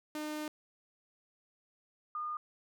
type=tone pair in turn; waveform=sawtooth / sine; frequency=303.8 / 1218.6 Hz; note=D#4 / D#6; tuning=-41 / -36 cents; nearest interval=2 octaves; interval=2405 cents; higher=second; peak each=-33 / -35 dBFS; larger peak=first; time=0.15-0.48 / 2.15-2.37 s; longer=first; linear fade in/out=2 ms; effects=none